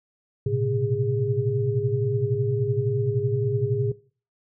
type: tone cluster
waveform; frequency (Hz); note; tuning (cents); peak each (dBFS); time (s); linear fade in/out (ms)
sine; 109.6 / 122.5 / 133.2 / 408.7; A2 / B2 / C3 / G#4; -6 / -14 / +31 / -28; -27; 0.46-3.92; 5
effects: noise-tail reverb RT60 0.4 s tail -19 dB re dry